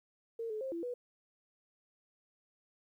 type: tone with pitch steps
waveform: sine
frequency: 457.9 / 430.7 / 530 / 337.2 / 489.7 Hz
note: A#4 / A4 / C5 / E4 / B4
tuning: -31 / -37 / +22 / +39 / -15 cents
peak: -36 dBFS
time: 0.39-0.94 s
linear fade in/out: 5 ms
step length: 110 ms
effects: 12-bit